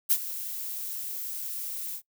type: noise with ADSR envelope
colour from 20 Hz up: violet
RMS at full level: -20 dBFS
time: 0.09-2.02 s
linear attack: 25 ms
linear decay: 55 ms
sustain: -15 dB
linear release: 77 ms
effects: noise-tail reverb RT60 0.1 s tail -21 dB re dry